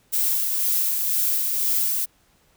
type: noise with tremolo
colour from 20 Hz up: violet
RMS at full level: -21 dBFS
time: 0.12-2.06 s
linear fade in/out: 20 ms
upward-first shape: sine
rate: 2 Hz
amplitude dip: 30%
effects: pink hiss -61 dBFS RMS until 2.56 s